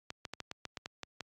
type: clicks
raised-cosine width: 0.2 ms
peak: -22 dBFS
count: 10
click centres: 0.104 / 0.252 / 0.336 / 0.403 / 0.514 / 0.653 / 0.772 / 0.859 / 1.033 / 1.207 s
effects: high-pass 80 Hz 12 dB/octave + AAC 64 kbps